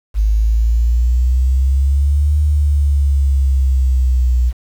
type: exponential two-way sweep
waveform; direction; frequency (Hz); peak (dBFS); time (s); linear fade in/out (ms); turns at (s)
sine; up then down; 51.7 to 74.9 to 60.6; -10; 0.14-4.53; 50; 2.39
effects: 7-bit